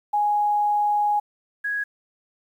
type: tone pair in turn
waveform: sine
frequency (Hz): 830.6 / 1661.2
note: G#5 / G#6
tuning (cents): 0 / 0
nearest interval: octave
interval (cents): 1200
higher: second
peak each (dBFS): -18 / -23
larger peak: first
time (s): 0.13-1.2 / 1.64-1.84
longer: first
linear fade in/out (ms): 10
effects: 9-bit